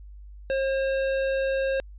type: tone with tanh clipping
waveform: sine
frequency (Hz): 537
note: C5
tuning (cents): +45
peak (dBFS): -25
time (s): 0.5-1.8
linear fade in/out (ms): 0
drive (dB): 17
effects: added 50 Hz sine -41 dBFS peak until 1.98 s + resampled to 8000 Hz